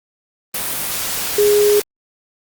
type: tone in noise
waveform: sine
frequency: 414.5 Hz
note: G#4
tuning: 3 cents flat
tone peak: -10 dBFS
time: 1.38-1.8 s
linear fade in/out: 5 ms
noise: white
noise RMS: -22 dBFS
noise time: 0.54-1.82 s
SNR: +9 dB
effects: Opus 32 kbps